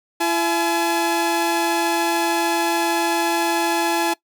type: tone pair together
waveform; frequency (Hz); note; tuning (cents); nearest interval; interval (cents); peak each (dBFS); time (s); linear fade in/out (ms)
sawtooth; 337.3 / 850; E4 / G#5; +40 / +40; octave + major third; 1600; -17; 0.2-4.14; 10
effects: noise-tail reverb RT60 0.1 s tail -21 dB re dry